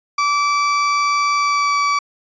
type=tone with pitch glide; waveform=35% pulse; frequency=1158 to 1148.7 Hz; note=D6 to D6; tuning=-25 to -39 cents; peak=-13 dBFS; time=0.18-1.99 s; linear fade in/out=5 ms; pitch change=-14 cents; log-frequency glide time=1.39-1.77 s; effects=resampled to 16000 Hz